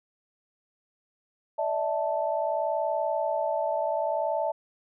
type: chord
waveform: sine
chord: D suspended second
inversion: none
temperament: equal with one note detuned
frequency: 587.3 / 647.9 / 880 Hz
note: D5 / E5 / A5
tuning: 0 / -30 / 0 cents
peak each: -30 / -28 / -30 dBFS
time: 1.58-4.52 s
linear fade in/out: 10 ms
effects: none